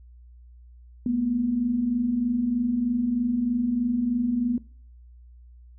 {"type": "tone pair together", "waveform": "sine", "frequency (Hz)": [220, 243.2], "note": ["A3", "B3"], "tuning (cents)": [0, -26], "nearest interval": "major second", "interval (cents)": 174, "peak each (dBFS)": [-31, -22], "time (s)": [1.06, 4.58], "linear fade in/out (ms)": 2, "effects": ["noise-tail reverb RT60 0.5 s tail -23 dB re dry", "added 60 Hz sine -46 dBFS peak until 5.78 s"]}